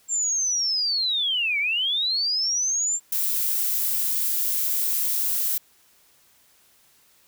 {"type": "linear two-way sweep", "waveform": "sine", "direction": "down then up", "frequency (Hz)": [7420, 2200, 7420], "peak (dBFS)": -21, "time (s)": [0.08, 3], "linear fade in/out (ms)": 50, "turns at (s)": 1.59}
{"type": "noise", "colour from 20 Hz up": "violet", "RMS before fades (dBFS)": -24, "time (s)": [3.12, 5.58], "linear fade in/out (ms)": 5}
{"effects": ["white hiss -59 dBFS RMS until 7.27 s"]}